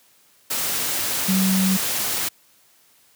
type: tone in noise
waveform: sine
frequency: 189.6 Hz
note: F#3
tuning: 43 cents sharp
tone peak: -17 dBFS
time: 1.28-1.77 s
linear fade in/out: 10 ms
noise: white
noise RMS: -24 dBFS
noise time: 0.5-2.29 s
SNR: +4 dB
effects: white hiss -57 dBFS RMS until 3.15 s + high-pass 80 Hz 12 dB/octave